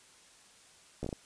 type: slowing click train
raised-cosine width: 2 ms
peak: -23 dBFS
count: 5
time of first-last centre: 1.03-1.128 s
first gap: 14 ms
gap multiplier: 1.39
effects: white hiss -59 dBFS RMS until 1.25 s + resampled to 22050 Hz